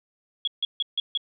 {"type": "tone bursts", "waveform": "sine", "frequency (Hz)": 3344, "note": "G#7", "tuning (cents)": 11, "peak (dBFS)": -22, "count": 5, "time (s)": [0.45, 1.175], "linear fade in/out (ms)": 2, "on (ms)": 25, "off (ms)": 150, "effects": []}